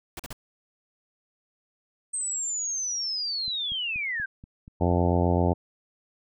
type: noise bursts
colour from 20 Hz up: pink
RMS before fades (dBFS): -37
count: 3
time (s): 0.17-0.329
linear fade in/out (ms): 2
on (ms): 25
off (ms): 42
type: linear sweep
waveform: sine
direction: down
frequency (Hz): 8350 to 1532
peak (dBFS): -27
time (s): 2.13-4.26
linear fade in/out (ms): 10
type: click train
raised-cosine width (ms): 5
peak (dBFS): -32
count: 8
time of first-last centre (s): 3.48-5.159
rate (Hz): 4.17
type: harmonic tone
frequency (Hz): 87.7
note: F2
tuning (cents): +8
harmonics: 1 / 2 / 3 / 4 / 5 / 6 / 7 / 8 / 9 / 10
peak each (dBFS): -24 / -27 / -29 / -30 / -31 / -32 / -32 / -33 / -34 / -34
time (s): 4.8-5.54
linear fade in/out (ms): 20
effects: none